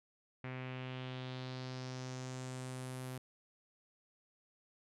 sawtooth tone with low-pass filter sweep, 128.5 Hz, C3, 31 cents flat, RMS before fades -44 dBFS, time 0.44-3.18 s, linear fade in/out 2 ms, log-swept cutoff 2200 to 12000 Hz, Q 2.8, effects none

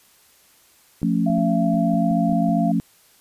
clicks, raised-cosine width 3 ms, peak -25 dBFS, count 9, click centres 1.018 / 1.3 / 1.383 / 1.743 / 1.941 / 2.112 / 2.294 / 2.327 / 2.491 s
sine chord, F augmented, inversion none, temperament equal with one note detuned, 174.61 / 222 / 277.2 Hz, F3 / A3 / C#4, 0 / +16 / 0 cents, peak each -21 / -21 / -23 dBFS, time 1.03-2.8 s, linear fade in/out 0 ms
sine tone with pitch glide, 677 to 688.4 Hz, E5 to F5, +46 to -25 cents, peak -23 dBFS, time 1.26-2.72 s, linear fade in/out 10 ms, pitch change +29 cents, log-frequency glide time 1.8-2.15 s
effects white hiss -55 dBFS RMS until 3.2 s + resampled to 32000 Hz

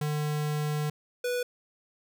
square tone pair in turn, 150 / 491.6 Hz, D3 / B4, +37 / -8 cents, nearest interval octave + major sixth, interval 2055 cents, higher second, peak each -28 dBFS, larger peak neither, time 0.01-0.9 / 1.24-1.43 s, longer first, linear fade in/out 5 ms, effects none

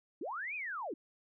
sine linear two-way sweep, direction up then down, 254.4 to 2557 to 254.4 Hz, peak -37 dBFS, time 0.21-0.94 s, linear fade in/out 5 ms, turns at 0.55 s, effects none

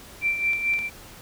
sine tone with tremolo, 2349 Hz, D7, in tune, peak -19 dBFS, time 0.21-0.9 s, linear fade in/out 50 ms, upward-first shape sine, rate 4.5 Hz, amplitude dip 60%
clicks, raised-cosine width 0.2 ms, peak -21 dBFS, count 3, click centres 0.533 / 0.737 / 0.79 s
effects pink hiss -45 dBFS RMS until 1.21 s

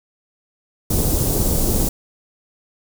pink band-stop noise, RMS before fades -18 dBFS, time 0.9-1.89 s, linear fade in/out 5 ms, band 470 to 8100 Hz, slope 12 dB/octave, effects none

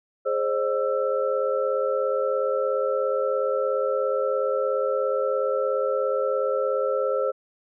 sine tone cluster, 419 / 529 / 606 / 1330 Hz, G#4 / C5 / D#5 / E6, +15 / +19 / -46 / +15 cents, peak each -28 / -23 / -31 / -31 dBFS, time 0.25-7.32 s, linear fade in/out 20 ms, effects none

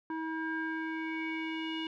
square tone with low-pass filter sweep, 320.8 Hz, E4, 47 cents flat, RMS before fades -36 dBFS, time 0.1-1.87 s, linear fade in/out 2 ms, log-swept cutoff 1300 to 3000 Hz, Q 5.6, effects none

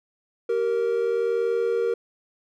triangle tone pair together, 385.3 / 466.2 Hz, G4 / A#4, -30 / 0 cents, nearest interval minor third, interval 330 cents, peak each -25 / -20 dBFS, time 0.49-1.94 s, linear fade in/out 5 ms, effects none

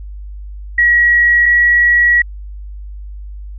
sine tone pair in turn, 1913 / 1921.9 Hz, A#6 / B6, +44 / -48 cents, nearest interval unison, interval 8 cents, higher second, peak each -7 dBFS, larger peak neither, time 0.78-1.46 / 1.46-2.22 s, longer second, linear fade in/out 5 ms, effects added 50 Hz sine -26 dBFS peak until 3.58 s

